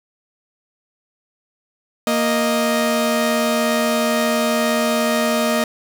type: tone pair together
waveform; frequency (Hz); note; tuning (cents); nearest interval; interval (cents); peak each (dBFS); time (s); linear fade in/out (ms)
sawtooth; 233.1 / 622.3; A#3 / D#5; 0 / 0; octave + perfect fourth; 1700; -15; 2.07-5.64; 2
effects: none